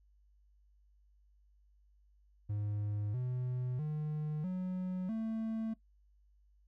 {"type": "tone with pitch steps", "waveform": "triangle", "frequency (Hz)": [103.83, 125.63, 152.02, 183.94, 222.6], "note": ["G#2", "B2", "D#3", "F#3", "A3"], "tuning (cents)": [0, 30, -40, -10, 20], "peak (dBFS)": -32, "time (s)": [2.49, 5.74], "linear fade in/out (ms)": 10, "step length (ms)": 650, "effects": ["noise-tail reverb RT60 0.1 s tail -19 dB re dry", "added 50 Hz sine -64 dBFS peak until 6.67 s"]}